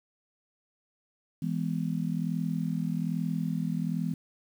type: chord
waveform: sine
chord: E major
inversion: none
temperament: just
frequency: 164.81 / 206 / 247.2 Hz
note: E3 / G#3 / B3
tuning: 0 / -14 / +2 cents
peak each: -30 / -33 / -34 dBFS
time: 1.42-4.14 s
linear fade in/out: 5 ms
effects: 9-bit